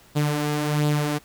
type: tone with flanger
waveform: sawtooth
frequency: 148.7 Hz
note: D3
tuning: 22 cents sharp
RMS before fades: -23 dBFS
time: 0.15-1.19 s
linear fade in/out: 20 ms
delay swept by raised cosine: 0.24 to 4.34 ms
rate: 1.4 Hz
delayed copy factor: +0.5
effects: pink hiss -53 dBFS RMS until 1.24 s